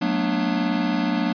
square chord, B minor seventh, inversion second, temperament equal with one note detuned, 185 / 220 / 241.4 / 293.7 Hz, F#3 / A3 / B3 / D4, 0 / 0 / -39 / 0 cents, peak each -27 / -28 / -26 / -26 dBFS, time 0.01-1.33 s, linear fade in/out 10 ms, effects resampled to 11025 Hz

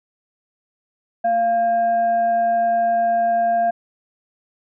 sine tone with frequency modulation, 692 Hz, F5, 16 cents flat, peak -15 dBFS, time 1.24-3.71 s, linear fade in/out 10 ms, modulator 919 Hz, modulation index 0.25, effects none

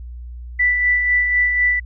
sine tone with tremolo, 1975.5 Hz, B6, in tune, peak -12 dBFS, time 0.59-1.8 s, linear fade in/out 10 ms, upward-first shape sine, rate 4 Hz, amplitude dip 40%, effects added 60 Hz sine -30 dBFS peak until 1.85 s

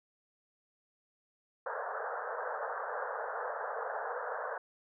pink band-pass noise, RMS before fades -38 dBFS, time 1.66-4.58 s, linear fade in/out 5 ms, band 450 to 1700 Hz, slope 96 dB/octave, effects none

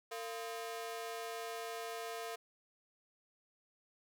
sawtooth ring-modulated tone, 573 Hz, D5, 43 cents flat, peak -34 dBFS, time 0.11-2.36 s, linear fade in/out 10 ms, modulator 117 Hz, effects none

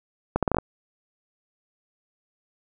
accelerating click train, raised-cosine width 1 ms, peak -7 dBFS, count 7, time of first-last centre 0.36-0.585 s, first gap 67 ms, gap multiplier 0.76, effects none

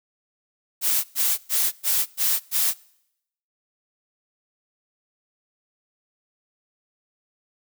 blue noise bursts, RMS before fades -21 dBFS, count 6, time 0.81-2.74 s, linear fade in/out 50 ms, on 230 ms, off 110 ms, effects noise-tail reverb RT60 0.8 s tail -24 dB re dry

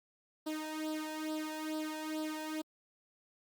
sawtooth tone with flanger, 310.5 Hz, D#4, 3 cents flat, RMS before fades -39 dBFS, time 0.46-2.62 s, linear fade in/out 10 ms, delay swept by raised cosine 0.22 to 1.19 ms, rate 2.3 Hz, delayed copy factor +0.8, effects Opus 48 kbps

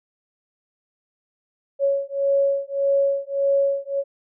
sine beating tone pair, 554.4 / 556.1 Hz, C#5 / C#5, 0 / +5 cents, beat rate 1.7 Hz, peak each -21 dBFS, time 1.79-4.04 s, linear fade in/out 50 ms, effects none

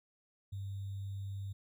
sine tone with sample-and-hold, 98.4 Hz, G2, 7 cents sharp, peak -38 dBFS, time 0.52-1.53 s, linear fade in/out 10 ms, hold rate 3675 Hz, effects none

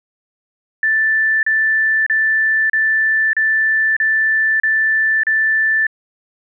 sine tone bursts, 1763 Hz, A6, 3 cents sharp, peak -12 dBFS, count 8, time 0.83-5.868 s, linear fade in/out 2 ms, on 600 ms, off 34 ms, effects none

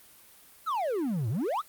triangle exponential two-way sweep, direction down then up, 1400 to 102.8 to 1400 Hz, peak -25 dBFS, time 0.66-1.62 s, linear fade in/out 20 ms, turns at 1.29 s, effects white hiss -55 dBFS RMS until 1.68 s + Opus 32 kbps

